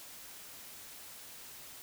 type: silence
effects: white hiss -50 dBFS RMS until 1.82 s